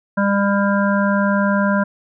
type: harmonic tone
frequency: 200 Hz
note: G3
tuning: 35 cents sharp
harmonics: 1 / 3 / 5 / 7 / 8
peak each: -16 / -21 / -23 / -24 / -25 dBFS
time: 0.17-1.84 s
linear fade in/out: 10 ms
effects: none